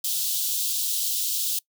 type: high-pass noise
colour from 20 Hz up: white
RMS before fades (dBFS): -26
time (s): 0.04-1.59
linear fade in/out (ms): 5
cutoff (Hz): 3100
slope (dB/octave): 48
effects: noise-tail reverb RT60 0.1 s tail -23 dB re dry